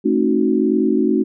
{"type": "chord", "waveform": "sine", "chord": "A diminished seventh", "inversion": "none", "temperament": "equal with one note detuned", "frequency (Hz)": [220, 268.4, 311.1, 370], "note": ["A3", "C4", "Eb4", "Gb4"], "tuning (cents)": [0, 44, 0, 0], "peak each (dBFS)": -19, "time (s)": [0.04, 1.24], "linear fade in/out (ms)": 20, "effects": []}